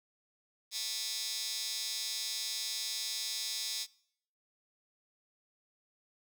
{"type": "tone with high-pass filter", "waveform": "15% pulse", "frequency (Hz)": 220, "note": "A3", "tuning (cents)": 0, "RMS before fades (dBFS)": -37, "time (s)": [0.71, 3.87], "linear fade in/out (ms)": 50, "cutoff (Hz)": 4600, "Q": 2.3, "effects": ["noise-tail reverb RT60 0.7 s tail -24 dB re dry"]}